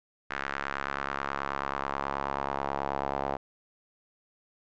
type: tone with band-pass filter sweep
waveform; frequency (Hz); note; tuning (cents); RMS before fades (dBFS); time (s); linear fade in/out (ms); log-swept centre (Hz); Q
sawtooth; 69.3; C#2; 0; -33; 0.3-3.37; 10; 1600 to 760; 2.2
effects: resampled to 16000 Hz